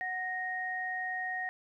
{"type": "tone pair together", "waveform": "sine", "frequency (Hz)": [740, 1864.7], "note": ["F#5", "A#6"], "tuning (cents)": [0, 0], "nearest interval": "octave + major third", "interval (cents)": 1600, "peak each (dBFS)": [-38, -34], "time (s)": [0.01, 1.49], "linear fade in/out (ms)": 0, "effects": ["12-bit"]}